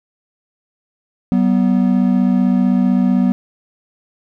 triangle tone pair together, 190 / 245.7 Hz, F#3 / B3, +46 / -9 cents, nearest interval major third, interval 445 cents, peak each -12 dBFS, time 1.32-3.32 s, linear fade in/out 0 ms, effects none

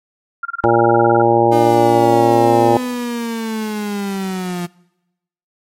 sine tone bursts, 1390 Hz, F6, 9 cents flat, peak -18 dBFS, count 16, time 0.43-1.219 s, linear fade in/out 5 ms, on 24 ms, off 27 ms
harmonic tone, 116.6 Hz, A#2, 1 cent sharp, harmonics 1 / 2 / 3 / 4 / 5 / 6 / 7 / 8, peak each -22 / -23 / -14 / -18 / -17 / -25 / -14 / -23 dBFS, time 0.64-2.77 s, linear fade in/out 0 ms
35% pulse linear sweep, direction down, 304.7 to 173.5 Hz, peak -18 dBFS, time 1.51-4.67 s, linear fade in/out 20 ms
effects noise-tail reverb RT60 0.9 s tail -23 dB re dry + MP3 64 kbps

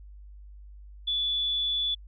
sine tone, 3450 Hz, A7, 35 cents flat, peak -25 dBFS, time 1.07-1.95 s, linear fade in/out 10 ms, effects added 50 Hz sine -44 dBFS peak until 2.07 s

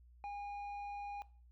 square tone with low-pass filter, 814 Hz, G#5, 35 cents flat, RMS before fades -44 dBFS, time 0.24-1.22 s, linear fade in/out 0 ms, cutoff 1700 Hz, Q 4.5, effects noise-tail reverb RT60 0.4 s tail -19 dB re dry + added 60 Hz sine -59 dBFS peak until 1.51 s

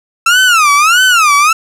30% pulse tone with vibrato, 1318.5 Hz, E6, in tune, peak -3 dBFS, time 0.26-1.53 s, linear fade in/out 5 ms, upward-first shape sine, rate 1.6 Hz, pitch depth 250 cents each way, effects low-pass 11000 Hz 12 dB/octave + 7-bit

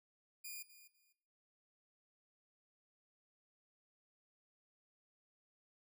5% pulse tone with echo, 2433 Hz, D#7, 39 cents flat, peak -36 dBFS, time 0.44-0.63 s, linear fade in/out 10 ms, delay 250 ms, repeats 2, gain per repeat -14 dB, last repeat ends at 1.13 s, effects noise-tail reverb RT60 0.7 s tail -18 dB re dry

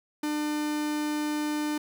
45% pulse tone, 300 Hz, D4, 37 cents sharp, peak -27 dBFS, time 0.23-1.78 s, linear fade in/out 5 ms, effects none

